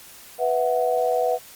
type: chord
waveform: sine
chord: B suspended fourth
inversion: none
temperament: equal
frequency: 493.9 / 659.3 / 740 Hz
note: B4 / E5 / F#5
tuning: 0 / 0 / 0 cents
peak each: -22 / -24 / -24 dBFS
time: 0.38-1.39 s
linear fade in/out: 50 ms
effects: white hiss -45 dBFS RMS until 1.55 s + Opus 48 kbps